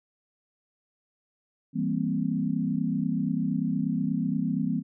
sine chord, C dominant seventh, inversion first, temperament equal with one note detuned, 164.81 / 197.13 / 233.1 / 261.6 Hz, E3 / G3 / Bb3 / C4, 0 / +10 / 0 / 0 cents, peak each -30 dBFS, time 1.73-4.83 s, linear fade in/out 50 ms, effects none

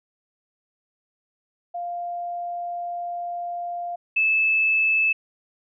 sine tone pair in turn, 698.5 / 2617 Hz, F5 / E7, 0 / -13 cents, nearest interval octave + major seventh, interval 2287 cents, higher second, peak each -27 / -17 dBFS, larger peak second, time 1.74-3.96 / 4.16-5.13 s, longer first, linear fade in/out 10 ms, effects none

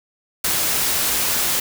white noise, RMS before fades -20 dBFS, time 0.44-1.6 s, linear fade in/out 5 ms, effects none

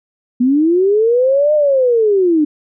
sine linear two-way sweep, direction up then down, 238.3 to 612 to 290.5 Hz, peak -9 dBFS, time 0.4-2.45 s, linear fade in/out 10 ms, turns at 1.54 s, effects none

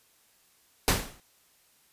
pink noise with exponential decay, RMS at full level -19 dBFS, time 0.88-1.2 s, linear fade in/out 0 ms, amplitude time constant 68 ms, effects white hiss -64 dBFS RMS until 1.92 s + resampled to 32000 Hz

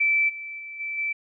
sine tone with level steps, 2324 Hz, D7, 19 cents flat, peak -18 / -33 / -35 / -28 / -24 dBFS, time 0-1.13 s, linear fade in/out 10 ms, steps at 0.28 / 0.58 / 0.79 / 0.97 s, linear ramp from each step 20 ms, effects none

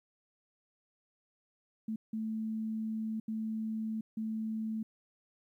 sine tone bursts at uneven times, 220 Hz, A3, in tune, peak -33 dBFS, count 4, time 1.88-1.96 / 2.13-3.2 / 3.28-4.01 / 4.17-4.83 s, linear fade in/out 5 ms, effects 12-bit

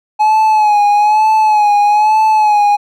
triangle tone with vibrato, 847 Hz, G#5, 34 cents sharp, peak -5 dBFS, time 0.19-2.77 s, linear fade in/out 20 ms, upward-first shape sine, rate 1.1 Hz, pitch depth 51 cents each way, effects none

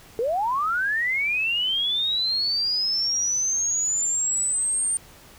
sine linear sweep, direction up, 432.9 to 8850 Hz, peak -21 dBFS, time 0.19-4.97 s, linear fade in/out 0 ms, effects pink hiss -49 dBFS RMS until 5.38 s

